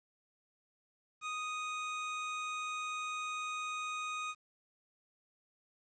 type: tone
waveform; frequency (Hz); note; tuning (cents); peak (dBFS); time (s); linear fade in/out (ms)
25% pulse; 1244.5; D#6; 0; -33; 1.21-4.35; 50
effects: resampled to 16000 Hz + 11-bit